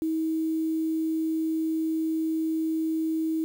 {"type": "tone with quantisation", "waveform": "sine", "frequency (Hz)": 320, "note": "D#4", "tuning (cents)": 49, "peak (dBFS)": -24, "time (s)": [0.02, 3.44], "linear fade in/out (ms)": 0, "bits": 8, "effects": []}